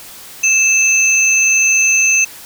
sine tone pair together, 2627 / 6248 Hz, E7 / G8, -7 / -7 cents, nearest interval octave + minor third, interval 1500 cents, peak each -11 / -13 dBFS, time 0.43-2.25 s, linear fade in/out 10 ms, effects white hiss -35 dBFS RMS until 2.45 s

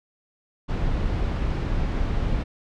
brown noise, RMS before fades -24 dBFS, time 0.68-2.44 s, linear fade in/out 20 ms, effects low-pass 4000 Hz 12 dB/octave

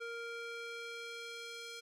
square tone with band-pass filter sweep, 466.2 Hz, A#4, in tune, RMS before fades -45 dBFS, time 0-1.81 s, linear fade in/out 20 ms, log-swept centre 1500 to 4200 Hz, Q 0.86, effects none

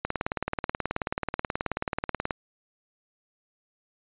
click train, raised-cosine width 0.5 ms, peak -12 dBFS, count 43, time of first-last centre 0.05-2.308 s, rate 18.6 Hz, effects resampled to 8000 Hz

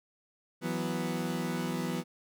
30% pulse chord, E suspended second, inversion none, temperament equal, 164.81 / 185 / 246.9 Hz, E3 / F#3 / B3, 0 / 0 / 0 cents, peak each -33 dBFS, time 0.61-2.04 s, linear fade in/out 50 ms, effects none

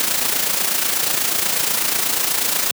white noise with amplitude modulation, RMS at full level -17 dBFS, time 0-2.71 s, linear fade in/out 0 ms, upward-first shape sine, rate 28.2 Hz, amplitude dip 55%, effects high-pass 150 Hz 12 dB/octave

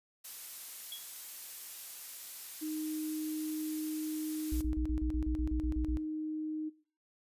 blue noise, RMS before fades -44 dBFS, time 0.24-4.62 s, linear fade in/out 10 ms
sine tone with exponential decay, 3340 Hz, G#7, 9 cents sharp, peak -38 dBFS, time 0.92-1.11 s, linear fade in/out 1 ms, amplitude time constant 41 ms
sine tone, 310 Hz, D#4, 6 cents flat, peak -35 dBFS, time 2.61-6.7 s, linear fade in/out 20 ms
sine tone bursts, 59 Hz, A#1, 22 cents sharp, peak -31 dBFS, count 12, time 4.52-5.971 s, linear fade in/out 0 ms, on 87 ms, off 37 ms
effects noise-tail reverb RT60 0.4 s tail -19 dB re dry + resampled to 32000 Hz

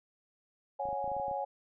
sine chord, C# suspended fourth, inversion none, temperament equal with one note detuned, 554.4 / 732.3 / 830.6 Hz, C#5 / F#5 / G#5, 0 / -18 / 0 cents, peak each -37 / -39 / -35 dBFS, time 0.79-1.45 s, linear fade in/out 10 ms
clicks, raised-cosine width 3 ms, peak -37 dBFS, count 10, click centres 0.855 / 0.888 / 0.929 / 1.043 / 1.078 / 1.117 / 1.166 / 1.199 / 1.282 / 1.313 s
effects none

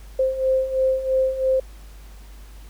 sine beating tone pair, 522 / 525 Hz, C5 / C5, -4 / +6 cents, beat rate 3 Hz, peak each -24 / -19 dBFS, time 0.19-1.6 s, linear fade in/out 5 ms, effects added 50 Hz sine -39 dBFS peak until 2.69 s + pink hiss -51 dBFS RMS until 2.69 s

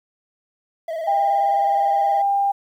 triangle tone with vibrato, 650 Hz, E5, 24 cents flat, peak -22 dBFS, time 0.88-2.22 s, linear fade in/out 5 ms, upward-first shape square, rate 19 Hz, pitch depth 51 cents each way
sine tone, 798 Hz, G5, 31 cents sharp, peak -16 dBFS, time 1.07-2.52 s, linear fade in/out 10 ms
effects 9-bit

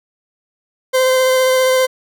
40% pulse tone with vibrato, 517 Hz, C5, 21 cents flat, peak -10 dBFS, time 0.93-1.87 s, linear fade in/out 20 ms, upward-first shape sine, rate 15 Hz, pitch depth 11 cents each way, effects none

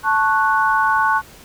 sine chord, F# minor, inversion first, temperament equal with one note detuned, 880 / 1103.6 / 1480 Hz, A5 / C#6 / F#6, 0 / -8 / 0 cents, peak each -18 dBFS, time 0.03-1.22 s, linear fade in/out 50 ms, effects pink hiss -43 dBFS RMS until 1.44 s

